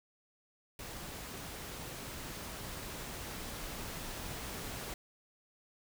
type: noise with level ramp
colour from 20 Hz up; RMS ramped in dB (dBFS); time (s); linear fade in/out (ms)
pink; -45 to -42; 0.79-4.94; 2
effects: none